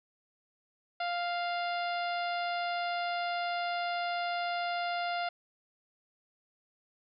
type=harmonic tone; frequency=698.5 Hz; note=F5; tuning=in tune; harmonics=1 / 2 / 3 / 4 / 5 / 6 / 7; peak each=-32 / -38 / -42 / -44 / -46 / -48 / -49 dBFS; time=1-5.29 s; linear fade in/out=5 ms; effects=none